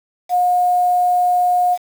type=tone with quantisation; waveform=sine; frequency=718 Hz; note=F5; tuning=48 cents sharp; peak=-12 dBFS; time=0.29-1.78 s; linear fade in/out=50 ms; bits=6; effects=none